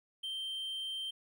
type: tone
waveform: triangle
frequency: 3136 Hz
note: G7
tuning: in tune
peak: -35 dBFS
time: 0.23-1.11 s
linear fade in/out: 10 ms
effects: none